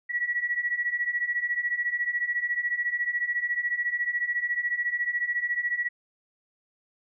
sine beating tone pair, 1923 / 1937 Hz, B6 / B6, -47 / -34 cents, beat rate 14 Hz, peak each -30 / -27 dBFS, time 0.09-5.89 s, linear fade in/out 20 ms, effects none

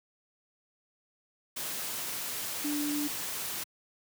sine tone in noise, 293.6 Hz, D4, in tune, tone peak -30 dBFS, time 2.64-3.08 s, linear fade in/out 10 ms, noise white, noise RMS -36 dBFS, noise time 1.56-3.64 s, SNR +3 dB, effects high-pass 100 Hz 12 dB/octave

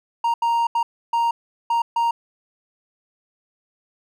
triangle tone bursts at uneven times, 932.3 Hz, A#5, in tune, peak -15 dBFS, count 6, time 0.24-0.34 / 0.42-0.67 / 0.75-0.83 / 1.13-1.31 / 1.7-1.82 / 1.96-2.11 s, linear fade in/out 5 ms, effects none

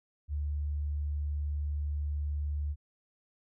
sine tone, 73.42 Hz, D2, in tune, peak -30 dBFS, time 0.28-2.76 s, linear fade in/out 50 ms, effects none

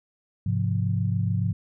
sine chord, F minor, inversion first, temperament equal, 103.83 / 130.81 / 174.61 Hz, Ab2 / C3 / F3, 0 / 0 / 0 cents, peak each -24 / -28 / -28 dBFS, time 0.46-1.53 s, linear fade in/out 5 ms, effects none

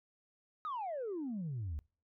sine exponential sweep, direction down, 1290 to 69.3 Hz, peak -35 dBFS, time 0.65-1.79 s, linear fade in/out 0 ms, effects noise-tail reverb RT60 0.4 s tail -25 dB re dry + tanh soft clip ceiling -34 dBFS

